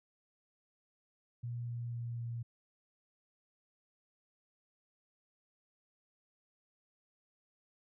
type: tone with pitch steps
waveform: sine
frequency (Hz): 119.6 / 118.91 / 118.23 / 117.55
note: A#2 / A#2 / A#2 / A#2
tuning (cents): +45 / +35 / +25 / +15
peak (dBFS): -37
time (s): 1.43-2.43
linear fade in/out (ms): 10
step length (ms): 250
effects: none